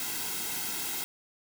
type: noise with comb filter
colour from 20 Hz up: white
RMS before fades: -34 dBFS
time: 0-1.04 s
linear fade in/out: 0 ms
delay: 1.7 ms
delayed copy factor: -0.7
effects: none